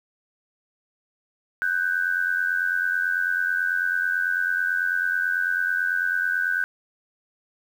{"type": "tone pair together", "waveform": "sine", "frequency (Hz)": [1498, 1587.1], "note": ["F#6", "G6"], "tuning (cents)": [21, 21], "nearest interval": "minor second", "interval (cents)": 100, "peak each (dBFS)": [-23, -25], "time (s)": [1.62, 6.64], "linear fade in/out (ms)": 0, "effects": ["8-bit"]}